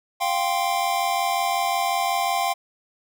square chord, F suspended second, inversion none, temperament equal, 698.5 / 784 / 1046.5 Hz, F5 / G5 / C6, 0 / 0 / 0 cents, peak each -26 / -25 / -28 dBFS, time 0.2-2.54 s, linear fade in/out 20 ms, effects none

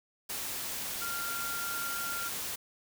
sine tone in noise, 1389 Hz, F6, 10 cents flat, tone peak -36 dBFS, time 1.01-2.29 s, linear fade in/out 10 ms, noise white, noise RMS -37 dBFS, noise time 0.29-2.56 s, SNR -2 dB, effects none

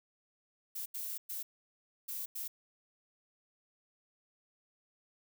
violet noise bursts at uneven times, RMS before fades -40 dBFS, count 5, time 0.75-0.86 / 0.94-1.18 / 1.29-1.43 / 2.08-2.26 / 2.35-2.48 s, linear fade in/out 10 ms, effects none

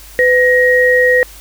sine tone pair together, 501.7 / 1885 Hz, B4 / A#6, +27 / +19 cents, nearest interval octave + major seventh, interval 2292 cents, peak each -10 dBFS, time 0.19-1.23 s, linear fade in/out 0 ms, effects added 50 Hz sine -37 dBFS peak until 1.4 s + white hiss -38 dBFS RMS until 1.4 s

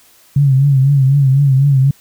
sine tone with vibrato, 137.2 Hz, C#3, 17 cents flat, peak -7 dBFS, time 0.36-1.91 s, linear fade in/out 5 ms, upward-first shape triangle, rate 4 Hz, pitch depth 95 cents each way, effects white hiss -48 dBFS RMS until 2 s

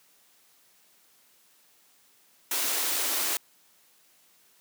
white high-pass noise, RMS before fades -28 dBFS, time 2.51-3.37 s, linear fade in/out 2 ms, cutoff 250 Hz, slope 96 dB/octave, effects white hiss -62 dBFS RMS until 4.6 s + high-pass 150 Hz 12 dB/octave

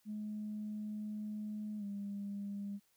sine tone with pitch glide, 211.6 to 201.3 Hz, G#3 to G3, +33 to +46 cents, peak -38 dBFS, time 0.05-2.8 s, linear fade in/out 50 ms, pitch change -87 cents, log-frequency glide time 1.78-1.84 s, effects tanh soft clip ceiling -34 dBFS + white hiss -74 dBFS RMS until 2.96 s

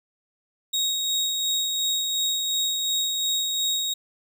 30% pulse tone with tremolo, 3768 Hz, A#7, 18 cents sharp, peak -19 dBFS, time 0.73-3.94 s, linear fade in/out 10 ms, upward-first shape sine, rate 2.8 Hz, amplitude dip 30%, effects none

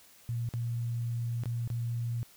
sine tone with dropouts, 118 Hz, A#2, 22 cents sharp, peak -30 dBFS, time 0.29-2.23 s, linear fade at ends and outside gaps 0 ms, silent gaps 0.489-0.538 / 1.436-1.457 / 1.676-1.702 s, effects white hiss -58 dBFS RMS until 2.36 s

